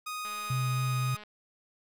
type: tone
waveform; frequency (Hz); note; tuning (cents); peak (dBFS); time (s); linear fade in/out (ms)
sawtooth; 1244.5; D#6; 0; -31; 0.06-1.17; 10
type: click train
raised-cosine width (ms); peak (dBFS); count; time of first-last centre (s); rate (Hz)
0.3; -32; 208; 0.25-1.236; 210
type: tone with vibrato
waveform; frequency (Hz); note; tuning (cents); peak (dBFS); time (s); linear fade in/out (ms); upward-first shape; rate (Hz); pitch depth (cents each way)
sine; 127.9; C3; -39; -27; 0.5-1.15; 5; sine; 3.7; 12
effects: none